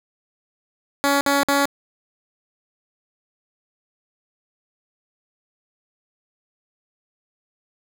10% pulse tone bursts, 281.2 Hz, C#4, 25 cents sharp, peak -8 dBFS, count 3, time 1.04-1.656 s, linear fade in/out 0 ms, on 170 ms, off 53 ms, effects none

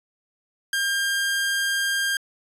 sawtooth tone, 1603 Hz, G6, 38 cents sharp, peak -18 dBFS, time 0.73-2.17 s, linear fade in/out 2 ms, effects resampled to 32000 Hz

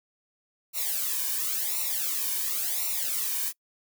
blue noise with flanger, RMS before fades -29 dBFS, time 0.73-3.53 s, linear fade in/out 50 ms, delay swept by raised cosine 0.61 to 1.52 ms, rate 0.94 Hz, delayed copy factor -1, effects noise-tail reverb RT60 0.1 s tail -24 dB re dry

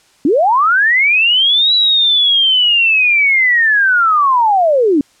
sine linear two-way sweep, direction up then down, 253.2 to 3951 to 265.2 Hz, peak -8 dBFS, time 0.25-5.01 s, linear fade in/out 2 ms, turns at 1.74 s, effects white hiss -51 dBFS RMS until 5.2 s + low-pass 8000 Hz 12 dB/octave

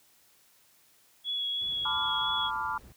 sine tone with vibrato, 3362 Hz, G#7, 20 cents sharp, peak -29 dBFS, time 1.24-2.51 s, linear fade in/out 50 ms, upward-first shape sine, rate 3 Hz, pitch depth 13 cents each way
brown noise, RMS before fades -48 dBFS, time 1.61-2.92 s, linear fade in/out 0 ms
sine chord, B half-diminished seventh, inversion third, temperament equal with one note detuned, 880 / 998.7 / 1174.7 / 1396.9 Hz, A5 / B5 / D6 / F6, 0 / +19 / 0 / 0 cents, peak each -35 dBFS, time 1.85-2.78 s, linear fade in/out 5 ms
effects white hiss -63 dBFS RMS until 2.96 s + high-pass 60 Hz 12 dB/octave

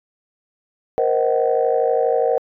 sine chord, C half-diminished seventh, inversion third, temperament just, 470.9 / 523.3 / 627.9 / 753.5 Hz, Bb4 / C5 / Eb5 / Gb5, +18 / 0 / +16 / +31 cents, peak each -18 / -20 / -22 / -22 dBFS, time 0.98-2.38 s, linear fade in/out 0 ms, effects tanh soft clip ceiling -6 dBFS

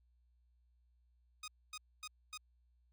10% pulse tone bursts, 1244.5 Hz, D#6, in tune, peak -36 dBFS, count 4, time 1.43-2.376 s, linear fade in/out 5 ms, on 49 ms, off 250 ms, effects added 60 Hz sine -69 dBFS peak until 2.92 s

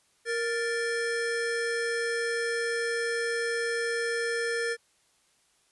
square tone pair together, 466.6 / 1762.8 Hz, A#4 / A6, +2 / +3 cents, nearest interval octave + major seventh, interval 2301 cents, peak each -30 / -32 dBFS, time 0.25-4.77 s, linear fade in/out 50 ms, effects white hiss -67 dBFS RMS until 5.71 s + resampled to 24000 Hz

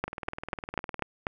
two click trains, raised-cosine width 0.5 ms, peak -13 / -20 dBFS, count 6 / 19, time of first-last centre 0.04-1.269 / 0.08-0.994 s, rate 4.07 / 19.7 Hz, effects none

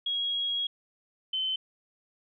sine tone pair in turn, 3302 / 3065 Hz, G#7 / G7, -11 / -40 cents, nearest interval minor second, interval 129 cents, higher first, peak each -27 dBFS, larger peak neither, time 0.06-0.67 / 1.33-1.56 s, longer first, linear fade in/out 5 ms, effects none

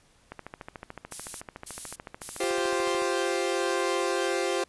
click train, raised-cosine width 0.5 ms, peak -23 dBFS, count 38, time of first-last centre 0.32-3.021 s, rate 13.7 Hz
violet noise bursts, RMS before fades -34 dBFS, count 3, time 1.11-2.51 s, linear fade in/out 10 ms, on 300 ms, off 250 ms
sawtooth chord, F suspended second, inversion none, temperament equal, 349.2 / 392 / 523.3 Hz, F4 / G4 / C5, 0 / 0 / 0 cents, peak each -26 / -26 / -26 dBFS, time 2.4-4.64 s, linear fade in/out 5 ms
effects pink hiss -62 dBFS RMS until 4.68 s + resampled to 24000 Hz

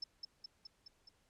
sine tone with echo, 5274 Hz, E8, in tune, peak -38 dBFS, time 0.02-0.04 s, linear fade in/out 5 ms, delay 210 ms, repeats 5, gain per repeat -3 dB, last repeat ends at 1.09 s, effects pink hiss -74 dBFS RMS until 1.29 s + low-pass 10000 Hz 12 dB/octave

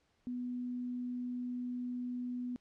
sine tone, 246.9 Hz, B3, in tune, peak -36 dBFS, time 0.27-2.56 s, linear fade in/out 0 ms, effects pink hiss -75 dBFS RMS until 2.6 s + low-pass 6000 Hz 12 dB/octave

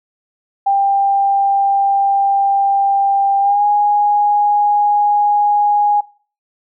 sine tone with pitch glide, 793 to 826.2 Hz, G5 to G#5, +20 to -9 cents, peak -10 dBFS, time 0.66-6.01 s, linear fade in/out 10 ms, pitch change +71 cents, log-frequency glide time 3.4-3.64 s, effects noise-tail reverb RT60 0.4 s tail -20 dB re dry

